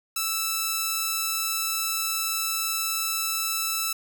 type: tone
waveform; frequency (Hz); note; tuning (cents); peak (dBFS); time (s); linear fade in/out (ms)
5% pulse; 1318.5; E6; 0; -13; 0.16-3.93; 5
effects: none